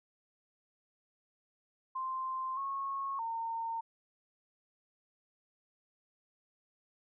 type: tone with pitch steps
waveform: sine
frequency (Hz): 1045 / 1095 / 913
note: C6 / C#6 / A#5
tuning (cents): -2 / -22 / -36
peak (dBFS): -34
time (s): 1.95-3.81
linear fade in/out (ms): 10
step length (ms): 620
effects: none